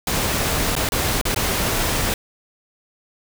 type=noise with dropouts; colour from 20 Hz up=pink; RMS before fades=-21 dBFS; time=0.07-2.14 s; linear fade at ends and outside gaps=2 ms; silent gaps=0.753-0.764 / 0.89-0.92 / 1.214-1.253 / 1.346-1.361 s; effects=none